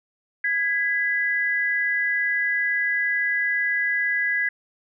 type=tone pair together; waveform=sine; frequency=1655.2 / 1993 Hz; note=G#6 / B6; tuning=-6 / +15 cents; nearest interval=minor third; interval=321 cents; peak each=-23 dBFS; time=0.44-4.49 s; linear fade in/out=5 ms; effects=none